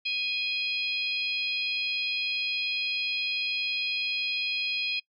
harmonic tone with a mistuned harmonic, 830.6 Hz, G#5, in tune, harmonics 3 / 4 / 5 / 6, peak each -29 / -33 / -34 / -37 dBFS, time 0.05-5 s, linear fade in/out 10 ms, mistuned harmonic 4, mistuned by -25 cents, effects noise-tail reverb RT60 0.1 s tail -24 dB re dry + MP3 96 kbps

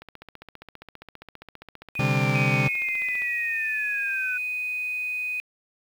click train, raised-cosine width 0.3 ms, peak -25 dBFS, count 49, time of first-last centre 0.02-3.22 s, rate 15 Hz
sine linear sweep, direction down, 2489 to 1480 Hz, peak -28 dBFS, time 1.95-4.38 s, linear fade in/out 10 ms
40% pulse chord, C suspended second, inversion none, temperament just, 130.81 / 147.16 / 196.22 Hz, C3 / D3 / G3, 0 / +4 / +2 cents, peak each -23 / -25 / -28 dBFS, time 1.99-2.68 s, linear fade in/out 5 ms
sine tone, 2494 Hz, D#7, 3 cents sharp, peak -26 dBFS, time 2.35-5.4 s, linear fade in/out 0 ms
effects low-pass 6000 Hz 12 dB/octave + 8-bit

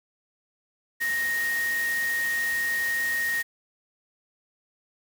sine tone in noise, 1864.7 Hz, A#6, in tune, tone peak -24 dBFS, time 1-3.43 s, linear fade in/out 20 ms, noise white, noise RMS -36 dBFS, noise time 1-3.43 s, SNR +9 dB, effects none

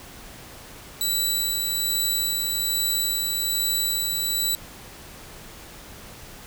15% pulse tone with tremolo, 3951 Hz, B7, in tune, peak -14 dBFS, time 1.01-4.55 s, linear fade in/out 0 ms, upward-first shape sine, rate 1.2 Hz, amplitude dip 25%, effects pink hiss -43 dBFS RMS until 6.46 s

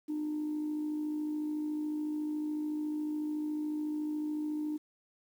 sine tone with amplitude modulation, 302.8 Hz, D#4, 47 cents flat, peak -29 dBFS, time 0.08-4.78 s, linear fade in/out 20 ms, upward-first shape sine, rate 53.9 Hz, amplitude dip 40%, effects tanh soft clip ceiling -28 dBFS + 10-bit

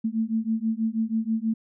sine beating tone pair, 220 / 226.2 Hz, A3 / A3, 0 / +48 cents, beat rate 6.2 Hz, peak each -26 dBFS, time 0.04-1.54 s, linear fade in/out 10 ms, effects none

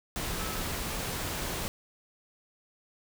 sine tone in noise, 1300 Hz, E6, 24 cents flat, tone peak -42 dBFS, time 0.4-0.61 s, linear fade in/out 0 ms, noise pink, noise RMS -34 dBFS, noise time 0.16-1.68 s, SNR -11 dB, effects none

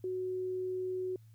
sine tone, 370 Hz, F#4, in tune, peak -33 dBFS, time 0.04-1.16 s, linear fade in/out 2 ms, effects added 111 Hz sine -54 dBFS peak until 1.34 s + white hiss -74 dBFS RMS until 1.34 s

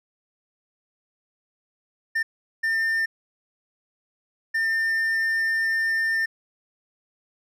triangle tone bursts at uneven times, 1802 Hz, A6, 41 cents sharp, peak -19 dBFS, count 3, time 2.15-2.23 / 2.63-3.06 / 4.54-6.26 s, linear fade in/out 10 ms, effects none

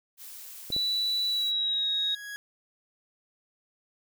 blue noise, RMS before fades -44 dBFS, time 0.17-1.53 s, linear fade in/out 50 ms
clicks, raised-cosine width 2 ms, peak -25 dBFS, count 2, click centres 0.703 / 0.764 s
sine tone with pitch glide, 3951 to 3775 Hz, B7 to A#7, 0 to +21 cents, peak -25 dBFS, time 0.72-2.15 s, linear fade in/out 5 ms, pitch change -79 cents, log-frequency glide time 1.27-1.89 s
40% pulse tone with exponential growth, 1661.2 Hz, G#6, in tune, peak -34 dBFS, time 1.16-2.36 s, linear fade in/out 0 ms, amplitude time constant 260 ms
effects none

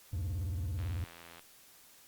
triangle tone with vibrato, 87.31 Hz, F2, in tune, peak -31 dBFS, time 0.13-1.04 s, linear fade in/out 0 ms, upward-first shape square, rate 18 Hz, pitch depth 230 cents each way
click train, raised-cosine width 0.3 ms, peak -34 dBFS, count 52, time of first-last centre 0.79-1.394 s, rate 84.4 Hz
effects white hiss -59 dBFS RMS until 2.07 s + Opus 48 kbps

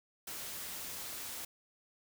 white noise, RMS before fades -43 dBFS, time 0.27-1.45 s, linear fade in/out 5 ms, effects none

